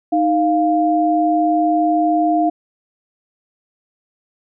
sine tone pair together, 311.1 / 698.5 Hz, D#4 / F5, 0 / 0 cents, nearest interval octave + major second, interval 1400 cents, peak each -16 / -15 dBFS, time 0.12-2.5 s, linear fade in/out 10 ms, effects none

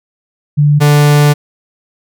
sine / 45% pulse tone pair in turn, 146.83 / 146.83 Hz, D3 / D3, 0 / 0 cents, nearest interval unison, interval 0 cents, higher neither, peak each -5 dBFS, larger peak neither, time 0.57-0.8 / 0.8-1.34 s, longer second, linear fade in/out 20 ms, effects none

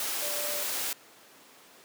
sine tone in noise, 587.3 Hz, D5, in tune, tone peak -37 dBFS, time 0.22-0.63 s, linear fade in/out 2 ms, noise white, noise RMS -32 dBFS, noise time 0-0.93 s, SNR -8 dB, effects pink hiss -54 dBFS RMS until 1.84 s + high-pass 300 Hz 12 dB/octave

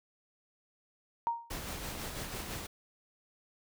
sine tone with exponential decay, 932.3 Hz, A#5, in tune, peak -25 dBFS, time 1.27-1.55 s, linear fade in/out 0 ms, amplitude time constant 59 ms
pink noise with tremolo, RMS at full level -39 dBFS, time 1.5-2.67 s, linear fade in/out 10 ms, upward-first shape sine, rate 6 Hz, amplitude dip 35%
effects none

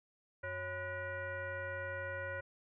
sine tone with frequency modulation, 1005 Hz, B5, 30 cents sharp, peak -38 dBFS, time 0.43-2.41 s, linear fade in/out 10 ms, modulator 456 Hz, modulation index 2, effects none

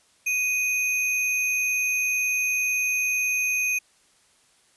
sine tone with sample-and-hold, 2489 Hz, D#7, in tune, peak -21 dBFS, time 0.26-3.79 s, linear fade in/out 10 ms, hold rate 8820 Hz, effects white hiss -61 dBFS RMS until 4.76 s + resampled to 24000 Hz

